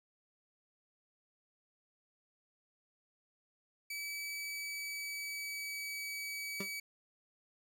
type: tone with pitch glide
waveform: sawtooth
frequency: 2295 to 2280 Hz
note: D7 to C#7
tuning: -40 to +48 cents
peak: -36 dBFS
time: 3.9-6.8 s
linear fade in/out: 5 ms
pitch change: -12 cents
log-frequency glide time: 4.17-6.06 s
type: tone with exponential decay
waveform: 25% pulse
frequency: 196 Hz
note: G3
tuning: in tune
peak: -31 dBFS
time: 6.6-6.7 s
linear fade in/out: 5 ms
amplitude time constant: 21 ms
effects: none